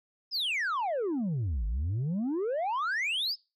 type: exponential two-way sweep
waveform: sine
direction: down then up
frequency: 5310 to 49 to 5310 Hz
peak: -25 dBFS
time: 0.31-3.36 s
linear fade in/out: 50 ms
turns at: 1.66 s
effects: noise-tail reverb RT60 0.3 s tail -26 dB re dry + tanh soft clip ceiling -27 dBFS